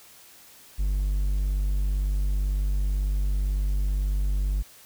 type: tone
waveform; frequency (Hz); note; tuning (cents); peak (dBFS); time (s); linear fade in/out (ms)
triangle; 49; G1; 0; -20; 0.78-4.63; 20
effects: white hiss -51 dBFS RMS until 4.85 s